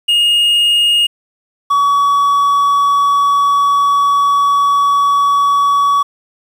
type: tone pair in turn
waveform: triangle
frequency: 2853 / 1132.2 Hz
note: F7 / C#6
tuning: +36 / +36 cents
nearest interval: octave + major third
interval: 1600 cents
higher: first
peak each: -7 dBFS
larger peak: neither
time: 0.08-1.07 / 1.7-6.03 s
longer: second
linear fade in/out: 10 ms
effects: 7-bit